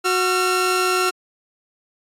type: tone pair together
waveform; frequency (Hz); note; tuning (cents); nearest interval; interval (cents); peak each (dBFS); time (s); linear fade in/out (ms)
sawtooth; 367.2 / 1364; F#4 / F6; -13 / -41; octave + major seventh; 2272; -16; 0.04-1.11; 20
effects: low-pass 12000 Hz 12 dB/octave + AAC 64 kbps